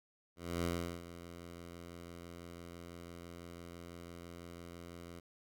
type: tone with ADSR envelope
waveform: 10% pulse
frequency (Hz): 86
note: F2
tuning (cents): -26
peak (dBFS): -25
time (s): 0.36-5.2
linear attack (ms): 280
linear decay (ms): 370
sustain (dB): -15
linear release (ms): 6
effects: none